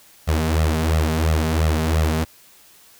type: tone with flanger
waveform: sawtooth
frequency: 79.1 Hz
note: D#2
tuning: 29 cents sharp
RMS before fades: -19 dBFS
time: 0.27-2.25 s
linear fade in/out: 20 ms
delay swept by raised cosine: 1.5 to 4.8 ms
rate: 2.9 Hz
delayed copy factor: +0.95
effects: white hiss -50 dBFS RMS until 2.99 s